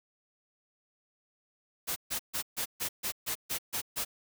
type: noise bursts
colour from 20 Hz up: white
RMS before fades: -33 dBFS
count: 10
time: 1.87-4.05 s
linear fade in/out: 20 ms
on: 92 ms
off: 140 ms
effects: none